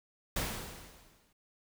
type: noise with exponential decay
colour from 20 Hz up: pink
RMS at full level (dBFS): -32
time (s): 0.36-1.33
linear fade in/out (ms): 5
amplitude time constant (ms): 210
effects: none